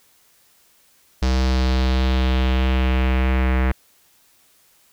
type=tone with low-pass filter sweep; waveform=square; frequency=64.4 Hz; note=C2; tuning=27 cents flat; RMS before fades=-18 dBFS; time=1.22-3.72 s; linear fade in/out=5 ms; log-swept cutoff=5300 to 2000 Hz; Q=2.3; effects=white hiss -57 dBFS RMS until 4.92 s